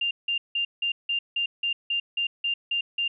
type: tone bursts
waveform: sine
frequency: 2794 Hz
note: F7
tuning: in tune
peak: -23 dBFS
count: 12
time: 0.01-3.08 s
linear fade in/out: 5 ms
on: 100 ms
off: 170 ms
effects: none